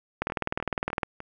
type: two click trains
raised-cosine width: 0.5 ms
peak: -11 / -23 dBFS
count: 17 / 4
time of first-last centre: 0.22-1.032 / 0.3-1.204 s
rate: 19.7 / 3.32 Hz
effects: none